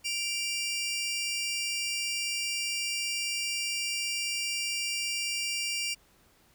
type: tone pair together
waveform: 20% pulse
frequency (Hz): 2355 / 2794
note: D7 / F7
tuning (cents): +4 / 0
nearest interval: minor third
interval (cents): 296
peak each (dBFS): -28 / -28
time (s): 0.04-5.95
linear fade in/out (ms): 20
effects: pink hiss -63 dBFS RMS until 6.54 s